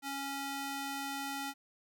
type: tone with high-pass filter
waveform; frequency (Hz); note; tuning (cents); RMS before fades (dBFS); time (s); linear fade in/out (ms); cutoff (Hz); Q
square; 276.8; C#4; -2; -39; 0.02-1.54; 50; 560; 0.62
effects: none